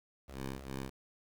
10% pulse ring-modulated tone, 67.1 Hz, C2, 44 cents sharp, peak -29 dBFS, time 0.28-0.9 s, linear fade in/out 10 ms, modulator 65.5 Hz, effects 10-bit

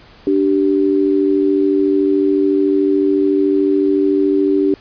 sine tone pair together, 293.7 / 387.5 Hz, D4 / G4, 0 / -20 cents, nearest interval perfect fourth, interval 480 cents, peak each -14 dBFS, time 0.27-4.74 s, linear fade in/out 2 ms, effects pink hiss -44 dBFS RMS until 4.8 s + resampled to 11025 Hz

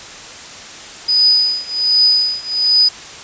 sine tone with tremolo, 4978 Hz, D#8, in tune, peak -7 dBFS, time 1.08-2.89 s, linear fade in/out 10 ms, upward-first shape triangle, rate 1.3 Hz, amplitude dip 95%, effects white hiss -33 dBFS RMS until 3.23 s + resampled to 16000 Hz

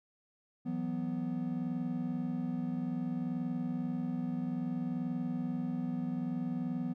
triangle chord, E suspended second, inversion none, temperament just, 164.81 / 185.42 / 247.2 Hz, E3 / F#3 / B3, 0 / +4 / +2 cents, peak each -37 / -37 / -33 dBFS, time 0.65-6.94 s, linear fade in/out 20 ms, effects none

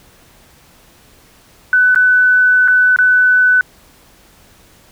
sine tone with dropouts, 1499 Hz, F#6, 22 cents sharp, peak -7 dBFS, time 1.73-3.61 s, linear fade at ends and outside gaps 1 ms, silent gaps 1.947-1.959 / 2.677-2.682 / 2.962-2.987 s, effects pink hiss -47 dBFS RMS until 4.91 s

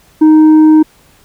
sine tone with tanh clipping, 311.1 Hz, D#4, in tune, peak -3 dBFS, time 0.21-0.83 s, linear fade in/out 10 ms, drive 4 dB, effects pink hiss -47 dBFS RMS until 1.24 s

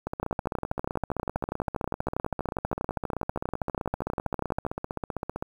two click trains, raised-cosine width 1 ms, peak -16 / -14 dBFS, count 84 / 56, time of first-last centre 0.07-5.425 / 0.23-4.665 s, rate 15.5 / 12.4 Hz, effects 8-bit

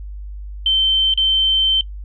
sine tone with dropouts, 3100 Hz, G7, 20 cents flat, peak -12 dBFS, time 0.66-1.81 s, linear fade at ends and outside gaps 2 ms, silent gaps 1.139-1.175 s, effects noise-tail reverb RT60 0.1 s tail -21 dB re dry + added 50 Hz sine -28 dBFS peak until 2.04 s

